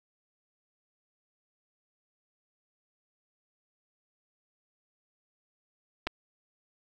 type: clicks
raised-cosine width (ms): 0.3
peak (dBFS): -16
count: 2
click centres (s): 6.069 / 6.072
effects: none